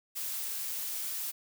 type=noise; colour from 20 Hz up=blue; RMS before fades=-36 dBFS; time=0.15-1.32 s; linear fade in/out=20 ms; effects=none